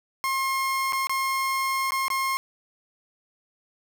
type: tone with dropouts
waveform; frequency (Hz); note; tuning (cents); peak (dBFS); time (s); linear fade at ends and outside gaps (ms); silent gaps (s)
30% pulse; 1070; C6; +38; -21; 0.24-2.37; 0; 0.924-0.931 / 1.07-1.095 / 1.907-1.92 / 2.082-2.102
effects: none